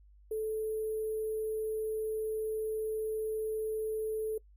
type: tone with sample-and-hold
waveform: sine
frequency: 435.1 Hz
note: A4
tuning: 19 cents flat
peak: -31 dBFS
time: 0.31-4.38 s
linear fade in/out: 5 ms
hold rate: 11025 Hz
effects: noise-tail reverb RT60 0.1 s tail -23 dB re dry + added 50 Hz sine -56 dBFS peak until 4.56 s